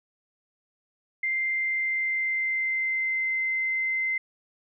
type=tone with pitch glide; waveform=sine; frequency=2093 to 2071 Hz; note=C7 to C7; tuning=0 to -18 cents; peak=-24 dBFS; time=1.23-4.18 s; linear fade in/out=5 ms; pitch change=-18 cents; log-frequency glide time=1.38-3.38 s; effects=none